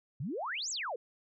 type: exponential two-way sweep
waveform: sine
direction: up then down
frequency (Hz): 116.4 to 7902 to 431.6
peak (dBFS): -34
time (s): 0.2-0.96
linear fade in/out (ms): 5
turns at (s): 0.7
effects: none